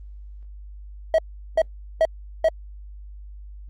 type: tone bursts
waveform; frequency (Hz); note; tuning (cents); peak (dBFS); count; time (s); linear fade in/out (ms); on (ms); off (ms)
triangle; 643; E5; -43; -12; 4; 1.14-2.486; 2; 44; 390
effects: added 50 Hz sine -37 dBFS peak until 3.69 s + Opus 24 kbps